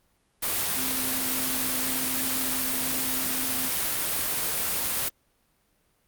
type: tone in noise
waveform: sine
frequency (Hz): 260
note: C4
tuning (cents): -11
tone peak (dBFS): -35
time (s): 0.76-3.69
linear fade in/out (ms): 10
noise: white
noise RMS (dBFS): -27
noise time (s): 0.42-5.09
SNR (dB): -11
effects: pink hiss -68 dBFS RMS until 6.07 s + Opus 32 kbps